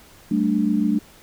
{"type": "chord", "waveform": "sine", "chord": "G suspended second", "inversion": "none", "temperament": "equal with one note detuned", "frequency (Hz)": [192.63, 220, 293.7], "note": ["G3", "A3", "D4"], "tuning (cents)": [-30, 0, 0], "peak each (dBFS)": [-23, -20, -22], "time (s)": [0.31, 0.99], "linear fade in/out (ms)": 5, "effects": ["pink hiss -49 dBFS RMS until 1.22 s"]}